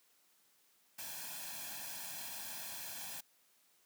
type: noise with comb filter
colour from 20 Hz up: white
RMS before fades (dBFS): -45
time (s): 0.98-3.21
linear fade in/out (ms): 10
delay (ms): 1.2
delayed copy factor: +0.75
effects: white hiss -71 dBFS RMS until 3.85 s + high-pass 150 Hz 12 dB/octave